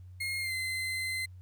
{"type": "tone with pitch glide", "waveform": "35% pulse", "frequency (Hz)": [2142, 2061], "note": ["C7", "C7"], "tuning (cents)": [40, -27], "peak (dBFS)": -30, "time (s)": [0.2, 1.26], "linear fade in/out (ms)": 10, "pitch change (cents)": -67, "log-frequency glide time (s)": [0.4, 0.53], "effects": ["added 91 Hz sine -46 dBFS peak until 1.41 s", "pink hiss -75 dBFS RMS until 1.41 s"]}